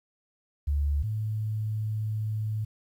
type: tone pair in turn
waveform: sine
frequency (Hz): 72.2 / 108.14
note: D2 / A2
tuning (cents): -29 / -30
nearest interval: perfect fifth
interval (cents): 699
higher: second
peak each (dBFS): -23 / -27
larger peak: first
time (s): 0.67-1.03 / 1.03-2.65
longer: second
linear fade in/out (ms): 10
effects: 10-bit